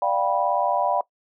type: chord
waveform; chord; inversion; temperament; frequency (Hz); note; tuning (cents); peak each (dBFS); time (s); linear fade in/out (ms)
sine; G dominant seventh; second; just; 588 / 705.6 / 784 / 980; D5 / F5 / G5 / B5; +2 / +18 / 0 / -14; -25; 0.02-1.01; 2
effects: noise-tail reverb RT60 0.1 s tail -20 dB re dry